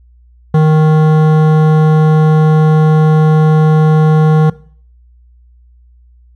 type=tone with hard clipping; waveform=sine; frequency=155.56 Hz; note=D#3; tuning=in tune; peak=-7 dBFS; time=0.54-4.5 s; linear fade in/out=5 ms; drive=14 dB; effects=noise-tail reverb RT60 0.5 s tail -20 dB re dry + added 60 Hz sine -41 dBFS peak until 6.35 s